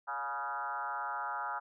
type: tone with frequency modulation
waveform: sine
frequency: 1108.7 Hz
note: C#6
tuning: in tune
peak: -34 dBFS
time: 0.07-1.6 s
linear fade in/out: 20 ms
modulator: 134 Hz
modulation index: 2.7
effects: none